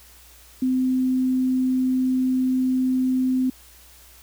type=tone; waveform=sine; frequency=257.4 Hz; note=C4; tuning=28 cents flat; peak=-18 dBFS; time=0.62-3.5 s; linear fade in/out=5 ms; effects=added 60 Hz sine -52 dBFS peak until 4.22 s + white hiss -50 dBFS RMS until 4.22 s